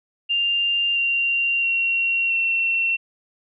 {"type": "tone with pitch steps", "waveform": "sine", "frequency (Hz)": [2794, 2767, 2740, 2713], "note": ["F7", "F7", "F7", "E7"], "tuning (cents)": [0, -17, -34, 49], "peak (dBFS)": -18, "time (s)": [0.29, 2.97], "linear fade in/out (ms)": 20, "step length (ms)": 670, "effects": []}